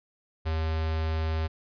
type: tone with notch filter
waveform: square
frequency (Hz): 79.8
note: D#2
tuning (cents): +44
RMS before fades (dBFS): -28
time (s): 0.45-1.48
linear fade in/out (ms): 20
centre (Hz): 210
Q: 1.7
effects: resampled to 11025 Hz